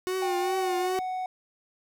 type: tone with vibrato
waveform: 45% pulse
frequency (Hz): 365.3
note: F#4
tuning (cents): -22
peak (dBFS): -27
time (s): 0.07-0.99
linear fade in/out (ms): 0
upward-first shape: triangle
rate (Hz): 2.5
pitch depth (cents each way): 58
type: tone with pitch glide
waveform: triangle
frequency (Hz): 784 to 742.1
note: G5 to F#5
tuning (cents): 0 to +5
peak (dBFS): -27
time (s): 0.22-1.26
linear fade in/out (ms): 2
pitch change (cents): -95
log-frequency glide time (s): 0.4-0.87
effects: none